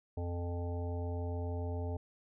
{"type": "harmonic tone", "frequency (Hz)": 87, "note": "F2", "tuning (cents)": -6, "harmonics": [1, 3, 5, 7, 9, 10], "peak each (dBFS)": [-35, -45, -44, -47, -50, -54], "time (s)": [0.17, 1.97], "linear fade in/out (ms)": 5, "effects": []}